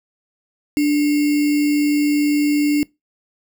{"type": "tone with sample-and-hold", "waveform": "sine", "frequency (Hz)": 293.7, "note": "D4", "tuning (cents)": 0, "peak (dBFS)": -13, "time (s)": [0.77, 2.83], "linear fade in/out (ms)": 0, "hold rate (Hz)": 2450, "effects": ["noise-tail reverb RT60 0.2 s tail -23 dB re dry"]}